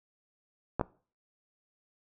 clicks, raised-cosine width 1 ms, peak -14 dBFS, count 2, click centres 0.796 / 0.812 s, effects noise-tail reverb RT60 0.4 s tail -21 dB re dry

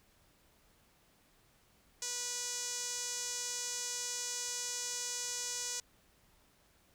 sawtooth tone with band-pass filter, 489.1 Hz, B4, 17 cents flat, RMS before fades -39 dBFS, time 2.02-5.8 s, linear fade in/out 2 ms, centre 6500 Hz, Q 3.2, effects pink hiss -68 dBFS RMS until 6.94 s

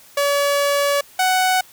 sawtooth tone pair in turn, 569 / 744.5 Hz, C#5 / F#5, +45 / +11 cents, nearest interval perfect fourth, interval 466 cents, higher second, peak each -12 / -11 dBFS, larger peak second, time 0.17-1.01 / 1.19-1.61 s, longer first, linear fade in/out 5 ms, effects white hiss -47 dBFS RMS until 1.72 s

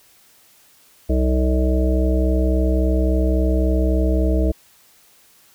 harmonic tone, 63.6 Hz, C2, 48 cents flat, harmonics 1 / 3 / 5 / 7 / 9 / 10, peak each -16 / -26 / -23 / -27 / -30 / -27 dBFS, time 1.09-4.52 s, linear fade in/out 10 ms, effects white hiss -53 dBFS RMS until 5.54 s

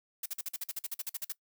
blue noise bursts, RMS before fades -36 dBFS, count 15, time 0.23-1.323 s, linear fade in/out 5 ms, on 29 ms, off 47 ms, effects noise-tail reverb RT60 0.1 s tail -21 dB re dry

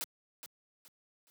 white noise with echo, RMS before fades -37 dBFS, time 0.01-0.04 s, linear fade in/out 0 ms, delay 420 ms, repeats 3, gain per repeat -10 dB, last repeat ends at 1.3 s, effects high-pass 150 Hz 12 dB/octave

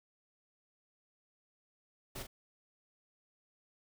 pink noise with echo, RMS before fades -43 dBFS, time 2.15-2.23 s, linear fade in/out 10 ms, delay 40 ms, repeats 1, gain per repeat -6 dB, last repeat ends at 2.27 s, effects none

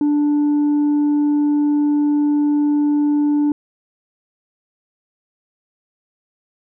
sine tone with tanh clipping, 293.7 Hz, D4, in tune, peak -14 dBFS, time 0.01-3.52 s, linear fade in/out 2 ms, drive 2 dB, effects none

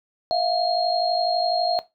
sine tone cluster, 657 / 709 / 4241 Hz, E5 / F5 / C8, -6 / +26 / +23 cents, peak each -23 / -22 / -27 dBFS, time 0.31-1.79 s, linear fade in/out 0 ms, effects noise-tail reverb RT60 0.2 s tail -17 dB re dry

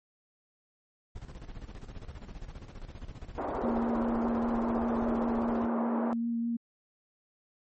brown noise with tremolo, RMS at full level -41 dBFS, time 1.15-5.67 s, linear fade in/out 10 ms, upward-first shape square, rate 15 Hz, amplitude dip 65%
pink band-pass noise, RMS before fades -34 dBFS, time 3.38-6.13 s, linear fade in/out 0 ms, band 300 to 1100 Hz, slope 24 dB/octave
sine tone with vibrato, 233.1 Hz, A#3, in tune, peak -28 dBFS, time 3.63-6.57 s, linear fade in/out 10 ms, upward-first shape triangle, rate 5 Hz, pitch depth 16 cents each way
effects MP3 32 kbps

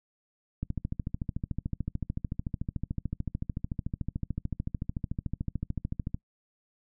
click train, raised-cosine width 5 ms, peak -19 dBFS, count 76, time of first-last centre 0.63-6.145 s, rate 13.6 Hz, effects noise-tail reverb RT60 0.1 s tail -22 dB re dry

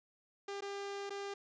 sawtooth tone with dropouts, 399.7 Hz, G4, 34 cents sharp, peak -36 dBFS, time 0.48-1.34 s, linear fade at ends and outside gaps 5 ms, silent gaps 0.608-0.621 / 1.096-1.104 s, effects resampled to 16000 Hz

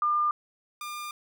sine / sawtooth tone pair in turn, 1202 / 1202 Hz, D6 / D6, +40 / +40 cents, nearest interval unison, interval 0 cents, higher neither, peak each -22 / -31 dBFS, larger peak first, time 0.02-0.31 / 0.81-1.11 s, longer second, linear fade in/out 2 ms, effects none

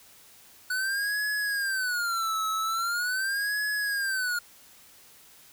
square tone with vibrato, 1480 Hz, F#6, in tune, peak -27 dBFS, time 0.7-4.39 s, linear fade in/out 5 ms, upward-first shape sine, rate 0.42 Hz, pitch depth 230 cents each way, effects white hiss -54 dBFS RMS until 5.52 s

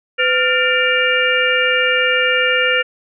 sine tone cluster, 506 / 1400 / 1796 / 2339 / 2811 Hz, B4 / F6 / A6 / D7 / F7, +42 / +4 / +35 / -8 / +11 cents, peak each -19 dBFS, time 0.18-2.83 s, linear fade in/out 20 ms, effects none

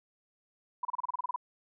sine tone bursts, 987.8 Hz, B5, in tune, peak -29 dBFS, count 11, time 0.83-1.361 s, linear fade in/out 5 ms, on 21 ms, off 30 ms, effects none

